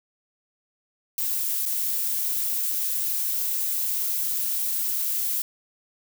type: noise with dropouts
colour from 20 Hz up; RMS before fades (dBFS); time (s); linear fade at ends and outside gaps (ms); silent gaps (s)
violet; -26; 1.18-5.42; 1; 1.654-1.661
effects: none